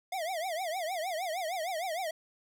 square tone with vibrato, 692 Hz, F5, 16 cents flat, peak -33 dBFS, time 0.12-2.11 s, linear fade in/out 5 ms, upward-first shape triangle, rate 6.5 Hz, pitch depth 230 cents each way, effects none

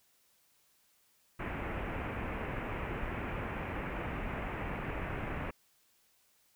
pink low-pass noise, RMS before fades -38 dBFS, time 1.39-5.51 s, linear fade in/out 10 ms, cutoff 2600 Hz, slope 48 dB/octave, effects white hiss -70 dBFS RMS until 6.55 s

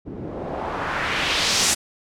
white noise with low-pass filter sweep, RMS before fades -24 dBFS, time 0.05-1.75 s, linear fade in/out 20 ms, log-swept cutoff 240 to 8200 Hz, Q 1.5, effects none

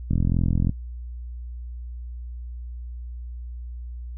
click train, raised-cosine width 5 ms, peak -10 dBFS, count 26, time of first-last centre 0.11-0.694 s, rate 42.8 Hz, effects noise-tail reverb RT60 0.1 s tail -19 dB re dry + added 60 Hz sine -32 dBFS peak until 4.17 s

